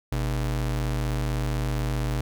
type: ring-modulated tone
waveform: square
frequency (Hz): 89.7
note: F2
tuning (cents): +47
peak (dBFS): -22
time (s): 0.12-2.21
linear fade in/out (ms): 0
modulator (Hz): 37.8
effects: none